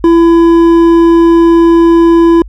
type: tone with hard clipping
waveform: triangle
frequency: 335.2 Hz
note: E4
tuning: 29 cents sharp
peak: -4 dBFS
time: 0.04-2.42 s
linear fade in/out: 2 ms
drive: 10 dB
effects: added 50 Hz sine -25 dBFS peak until 2.48 s